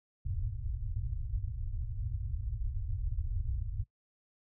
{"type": "low-pass noise", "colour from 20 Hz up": "pink", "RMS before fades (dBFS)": -35, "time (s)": [0.25, 3.84], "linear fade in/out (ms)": 10, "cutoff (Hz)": 120, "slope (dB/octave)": 96, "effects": ["noise-tail reverb RT60 0.1 s tail -21 dB re dry"]}